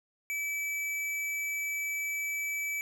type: tone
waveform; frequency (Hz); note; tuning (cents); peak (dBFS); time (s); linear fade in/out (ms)
square; 2303; D7; -34; -32; 0.3-2.81; 0
effects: none